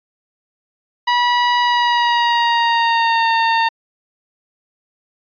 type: tone with pitch glide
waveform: sawtooth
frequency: 971 to 911.2 Hz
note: B5 to A#5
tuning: -30 to -40 cents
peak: -9 dBFS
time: 1.07-3.69 s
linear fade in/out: 10 ms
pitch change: -110 cents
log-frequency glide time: 1.61-3.3 s
effects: resampled to 11025 Hz